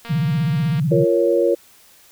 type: click train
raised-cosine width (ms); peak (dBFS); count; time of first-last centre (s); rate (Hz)
0.3; -20; 175; 0.05-0.797; 233
type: tone with vibrato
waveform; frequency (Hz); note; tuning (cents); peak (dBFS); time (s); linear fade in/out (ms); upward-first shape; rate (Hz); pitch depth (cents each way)
sine; 151.1; D3; +50; -16; 0.09-1.05; 20; sine; 16; 250
type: chord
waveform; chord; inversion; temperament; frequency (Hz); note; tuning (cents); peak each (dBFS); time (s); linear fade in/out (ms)
sine; Bb minor; second; equal with one note detuned; 347 / 466.2 / 554.4; F4 / Bb4 / Db5; -11 / 0 / 0; -18; 0.91-1.55; 10
effects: white hiss -50 dBFS RMS until 2.11 s